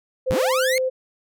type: tone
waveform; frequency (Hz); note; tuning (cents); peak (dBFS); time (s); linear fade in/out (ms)
sine; 517; C5; -21; -19; 0.26-0.9; 20
type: linear sweep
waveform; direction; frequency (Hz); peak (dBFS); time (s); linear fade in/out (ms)
sawtooth; up; 30.88 to 2195; -18; 0.3-0.78; 0
effects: none